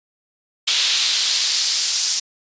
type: noise with high-pass filter sweep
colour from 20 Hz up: brown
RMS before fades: -19 dBFS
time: 0.67-2.2 s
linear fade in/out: 10 ms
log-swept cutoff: 3500 to 5500 Hz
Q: 2.1
effects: resampled to 16000 Hz